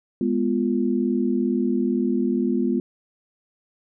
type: chord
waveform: sine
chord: F diminished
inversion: first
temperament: equal with one note detuned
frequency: 206.8 / 246.9 / 349.2 Hz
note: Ab3 / Cb4 / F4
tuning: -7 / 0 / 0 cents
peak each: -24 / -22 / -25 dBFS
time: 0.21-2.8 s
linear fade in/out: 2 ms
effects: none